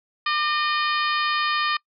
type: harmonic tone with a mistuned harmonic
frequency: 611 Hz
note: D#5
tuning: 32 cents flat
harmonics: 2 / 3 / 4 / 5 / 6 / 7 / 8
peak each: -23 / -27 / -29 / -31 / -33 / -34 / -35 dBFS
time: 0.26-1.77 s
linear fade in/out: 5 ms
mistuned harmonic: 2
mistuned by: -37 cents
effects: noise-tail reverb RT60 0.1 s tail -26 dB re dry